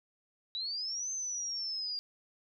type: linear two-way sweep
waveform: sine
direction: up then down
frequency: 3851 to 6272 to 4778 Hz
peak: -34 dBFS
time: 0.55-1.99 s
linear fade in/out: 0 ms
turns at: 1.11 s
effects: none